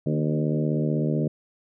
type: harmonic tone with a mistuned harmonic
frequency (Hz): 76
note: D#2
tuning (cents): -40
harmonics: 2 / 3 / 4 / 5 / 6 / 7 / 8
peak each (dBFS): -24 / -28 / -30 / -32 / -34 / -35 / -36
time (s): 0.06-1.28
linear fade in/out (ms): 5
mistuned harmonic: 3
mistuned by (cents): +36
effects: none